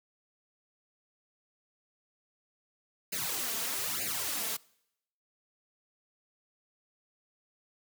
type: noise with flanger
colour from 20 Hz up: white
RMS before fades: -34 dBFS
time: 3.12-4.57 s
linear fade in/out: 10 ms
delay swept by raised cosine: 0.43 to 4.53 ms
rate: 1.1 Hz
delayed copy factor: +0.95
effects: noise-tail reverb RT60 0.8 s tail -24 dB re dry + high-pass 100 Hz 12 dB/octave